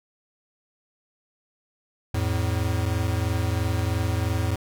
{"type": "tone pair together", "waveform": "square", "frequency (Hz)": [85, 107.99], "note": ["F2", "A2"], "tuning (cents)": [-46, -32], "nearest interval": "major third", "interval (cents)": 414, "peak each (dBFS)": -26, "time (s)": [2.14, 4.56], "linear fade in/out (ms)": 5, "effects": []}